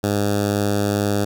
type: tone with notch filter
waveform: 10% pulse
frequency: 102.2 Hz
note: G#2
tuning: 27 cents flat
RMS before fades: -20 dBFS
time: 0.03-1.25 s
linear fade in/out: 10 ms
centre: 2200 Hz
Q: 1.1
effects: none